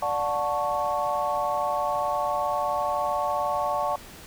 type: chord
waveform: sine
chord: D major seventh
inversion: none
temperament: equal with one note detuned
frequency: 587.3 / 727.7 / 880 / 1108.7 Hz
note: D5 / F#5 / A5 / C#6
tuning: 0 / -29 / 0 / 0 cents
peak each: -29 dBFS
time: 0.02-3.96 s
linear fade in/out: 5 ms
effects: pink hiss -45 dBFS RMS until 4.26 s